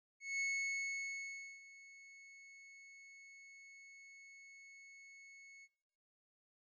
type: tone with ADSR envelope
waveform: 45% pulse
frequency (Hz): 2199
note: C#7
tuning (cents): -14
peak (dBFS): -35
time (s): 0.2-5.68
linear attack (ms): 200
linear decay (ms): 1200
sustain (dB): -21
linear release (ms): 43
effects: noise-tail reverb RT60 0.9 s tail -25 dB re dry + resampled to 16000 Hz